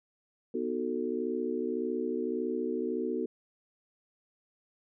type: chord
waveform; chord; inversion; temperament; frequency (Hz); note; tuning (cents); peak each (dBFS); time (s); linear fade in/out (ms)
sine; B dominant seventh; none; just; 246.9 / 308.7 / 370.4 / 444.5; B3 / D#4 / F#4 / A4; 0 / -14 / +2 / +18; -35 / -37 / -34 / -35; 0.54-3.26; 5
effects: none